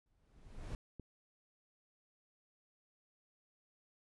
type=noise with exponential growth; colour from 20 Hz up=brown; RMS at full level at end=-40 dBFS; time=0.06-0.75 s; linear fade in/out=1 ms; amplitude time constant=150 ms
type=click; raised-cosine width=3 ms; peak=-35 dBFS; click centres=0.997 s
effects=resampled to 24000 Hz